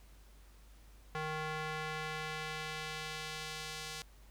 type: tone with band-pass filter sweep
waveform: square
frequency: 155.5 Hz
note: D#3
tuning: 1 cent flat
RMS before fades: -41 dBFS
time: 1.15-4.02 s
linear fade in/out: 0 ms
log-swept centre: 1300 to 5000 Hz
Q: 0.79
effects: added 50 Hz sine -56 dBFS peak until 4.3 s + pink hiss -65 dBFS RMS until 4.3 s